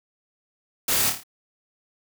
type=noise with echo; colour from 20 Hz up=white; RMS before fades=-23 dBFS; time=0.88-1.1 s; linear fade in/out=5 ms; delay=27 ms; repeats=5; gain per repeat=-5 dB; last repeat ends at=1.235 s; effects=none